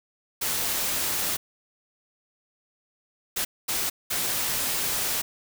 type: noise bursts at uneven times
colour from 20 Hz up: white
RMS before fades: -27 dBFS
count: 4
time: 0.41-1.37 / 3.36-3.45 / 3.68-3.9 / 4.1-5.22 s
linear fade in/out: 10 ms
effects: none